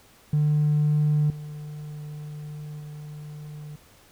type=tone with level steps; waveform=triangle; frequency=149.8 Hz; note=D3; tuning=35 cents sharp; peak=-15 / -32 / -34 dBFS; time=0.33-3.76 s; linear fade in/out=5 ms; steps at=1.3 / 2.8 s; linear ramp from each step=2 ms; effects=tanh soft clip ceiling -15 dBFS + pink hiss -55 dBFS RMS until 4.11 s